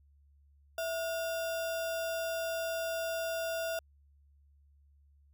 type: tone with sample-and-hold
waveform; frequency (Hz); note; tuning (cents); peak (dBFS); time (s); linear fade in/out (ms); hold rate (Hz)
sine; 659; E5; -1; -32; 0.78-3.79; 2; 2100
effects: added 71 Hz sine -61 dBFS peak until 5.33 s